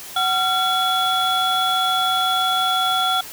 triangle tone cluster, 749 / 1373 / 3386 Hz, F#5 / F6 / G#7, +21 / -30 / +33 cents, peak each -19 dBFS, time 0.16-3.21 s, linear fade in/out 5 ms, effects tanh soft clip ceiling -9 dBFS + white hiss -36 dBFS RMS until 3.32 s

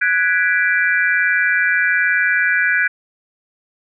sine chord, G# half-diminished seventh, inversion third, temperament equal, 1480 / 1661.2 / 1975.5 / 2349 Hz, F#6 / G#6 / B6 / D7, 0 / 0 / 0 / 0 cents, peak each -17 / -17 / -22 / -22 dBFS, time 0.01-2.88 s, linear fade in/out 10 ms, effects none

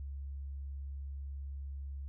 sine tone, 69.2 Hz, C#2, 2 cents flat, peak -39 dBFS, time 0-2.08 s, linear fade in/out 0 ms, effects none

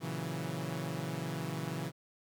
sawtooth chord, F# dominant seventh, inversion first, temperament equal, 116.54 / 138.59 / 164.81 / 185 Hz, A#2 / C#3 / E3 / F#3, 0 / 0 / 0 / 0 cents, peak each -40 / -36 / -35 / -40 dBFS, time 0-1.92 s, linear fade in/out 50 ms, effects none

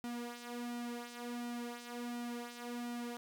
sawtooth tone with flanger, 240 Hz, B3, 49 cents flat, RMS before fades -43 dBFS, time 0.04-3.17 s, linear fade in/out 0 ms, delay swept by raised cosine 1.8 to 4.1 ms, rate 1.4 Hz, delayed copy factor -0.65, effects none

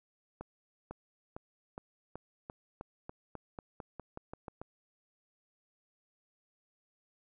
accelerating click train, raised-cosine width 1 ms, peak -28 dBFS, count 16, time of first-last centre 0.41-4.616 s, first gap 500 ms, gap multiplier 0.91, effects none

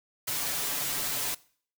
white noise with comb filter, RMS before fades -31 dBFS, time 0.27-1.35 s, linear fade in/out 10 ms, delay 6.9 ms, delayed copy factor +0.85, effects noise-tail reverb RT60 0.5 s tail -21 dB re dry

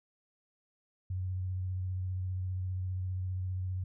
sine tone with vibrato, 92.5 Hz, F#2, in tune, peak -32 dBFS, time 1.1-3.84 s, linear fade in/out 5 ms, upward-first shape sine, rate 15 Hz, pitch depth 20 cents each way, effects none

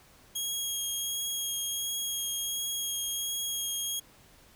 15% pulse tone with vibrato, 3276 Hz, G#7, 24 cents flat, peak -24 dBFS, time 0.35-4 s, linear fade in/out 10 ms, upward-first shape sine, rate 1.4 Hz, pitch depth 11 cents each way, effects pink hiss -58 dBFS RMS until 4.55 s

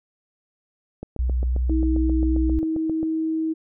click train, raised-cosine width 2 ms, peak -19 dBFS, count 16, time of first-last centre 1.03-3.03 s, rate 7.5 Hz
sine tone with vibrato, 61.8 Hz, B1, 2 cents sharp, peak -19 dBFS, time 1.19-2.59 s, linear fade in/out 0 ms, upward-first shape triangle, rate 3 Hz, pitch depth 11 cents each way
sine tone, 319.4 Hz, D#4, 45 cents sharp, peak -21 dBFS, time 1.69-3.54 s, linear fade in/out 20 ms
effects none

